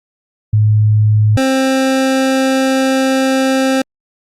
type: tone pair in turn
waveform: sine / 25% pulse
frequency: 106.8 / 264.9 Hz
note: G#2 / C4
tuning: +49 / +22 cents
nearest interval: octave + major third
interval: 1573 cents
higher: second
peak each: -7 dBFS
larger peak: neither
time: 0.53-1.37 / 1.37-3.82 s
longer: second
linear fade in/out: 5 ms
effects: low-pass 10000 Hz 12 dB/octave + Opus 32 kbps